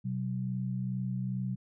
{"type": "tone pair together", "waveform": "sine", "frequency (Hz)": [126.8, 189.22], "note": ["B2", "F#3"], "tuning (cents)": [46, 39], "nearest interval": "perfect fifth", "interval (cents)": 693, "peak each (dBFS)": [-33, -34], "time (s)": [0.04, 1.56], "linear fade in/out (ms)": 20, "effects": []}